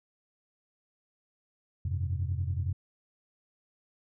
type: chord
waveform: sine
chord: F suspended second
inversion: none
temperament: equal with one note detuned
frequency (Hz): 87.31 / 98 / 129.98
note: F2 / G2 / C3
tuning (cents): 0 / 0 / -11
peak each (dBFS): -30 / -33 / -35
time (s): 1.85-2.73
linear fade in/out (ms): 5
effects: tanh soft clip ceiling -21 dBFS